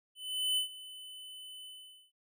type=tone with ADSR envelope; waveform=square; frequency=3017 Hz; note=F#7; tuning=33 cents sharp; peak=-28 dBFS; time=0.15-2.12 s; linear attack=420 ms; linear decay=110 ms; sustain=-18 dB; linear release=470 ms; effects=none